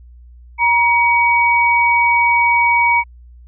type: tone pair together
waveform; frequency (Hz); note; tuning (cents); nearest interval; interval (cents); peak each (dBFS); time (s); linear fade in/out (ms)
sine; 948 / 2260; A#5 / C#7; +29 / +33; octave + minor third; 1504; -13; 0.58-3.04; 50
effects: added 60 Hz sine -38 dBFS peak until 3.47 s